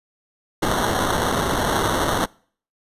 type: noise with sample-and-hold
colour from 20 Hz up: white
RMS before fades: -21 dBFS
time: 0.62-2.26 s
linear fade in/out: 10 ms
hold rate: 2450 Hz
effects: noise-tail reverb RT60 0.5 s tail -25 dB re dry + resampled to 32000 Hz